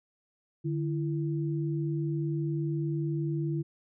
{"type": "tone pair together", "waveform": "sine", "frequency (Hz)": [148.6, 333.6], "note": ["D3", "E4"], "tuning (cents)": [21, 21], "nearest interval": "octave + major second", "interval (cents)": 1400, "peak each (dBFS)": [-29, -33], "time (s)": [0.64, 3.63], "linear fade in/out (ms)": 20, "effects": []}